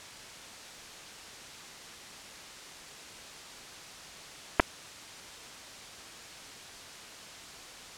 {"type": "clicks", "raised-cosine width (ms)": 0.5, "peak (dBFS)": -4, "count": 2, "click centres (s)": [4.597, 4.6], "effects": ["white hiss -46 dBFS RMS until 7.97 s", "low-pass 7000 Hz 12 dB/octave"]}